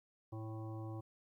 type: harmonic tone with a mistuned harmonic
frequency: 110 Hz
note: A2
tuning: in tune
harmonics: 1 / 3 / 5 / 7 / 9 / 10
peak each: -43 / -48 / -55 / -56 / -60 / -60 dBFS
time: 0.32-1.01 s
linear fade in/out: 10 ms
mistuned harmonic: 7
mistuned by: +18 cents
effects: 13-bit